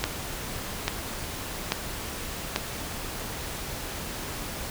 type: click train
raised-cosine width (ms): 0.2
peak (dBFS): -6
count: 4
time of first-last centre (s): 0.04-2.561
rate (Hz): 1.19
effects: pink hiss -35 dBFS RMS until 4.7 s